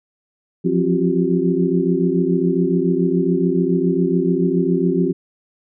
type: tone cluster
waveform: sine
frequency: 172.9 / 180 / 266.2 / 350.7 / 385 Hz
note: F3 / F#3 / C4 / F4 / G4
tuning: -17 / -47 / +30 / +7 / -31 cents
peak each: -21 dBFS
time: 0.64-5.13 s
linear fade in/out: 20 ms
effects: none